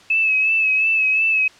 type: tone with vibrato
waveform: sine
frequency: 2595 Hz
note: E7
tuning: 28 cents flat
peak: -14 dBFS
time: 0.1-1.48 s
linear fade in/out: 5 ms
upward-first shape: sine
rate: 2.8 Hz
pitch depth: 39 cents each way
effects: white hiss -47 dBFS RMS until 1.59 s + low-pass 5000 Hz 12 dB/octave